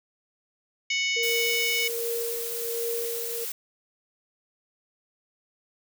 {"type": "harmonic tone", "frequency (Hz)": 740, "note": "F#5", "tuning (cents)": 0, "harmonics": [3, 4, 5, 6, 7, 8, 9], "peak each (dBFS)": [-26, -30, -37, -42, -34, -41, -36], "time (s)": [0.9, 1.88], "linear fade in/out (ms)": 5}
{"type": "tone with tremolo", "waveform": "sine", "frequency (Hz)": 466.2, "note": "A#4", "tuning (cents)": 0, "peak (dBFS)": -27, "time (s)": [1.16, 3.45], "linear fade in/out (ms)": 10, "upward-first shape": "triangle", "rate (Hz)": 1.3, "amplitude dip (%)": 65}
{"type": "noise", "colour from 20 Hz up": "blue", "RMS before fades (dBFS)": -33, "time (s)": [1.23, 3.52], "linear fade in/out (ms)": 2}
{"effects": []}